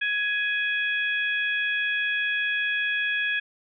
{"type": "harmonic tone", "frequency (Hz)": 835, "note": "G#5", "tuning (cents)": 9, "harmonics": [2, 3, 4], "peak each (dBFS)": [-25, -28, -33], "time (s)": [0.01, 3.4], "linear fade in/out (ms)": 10, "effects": []}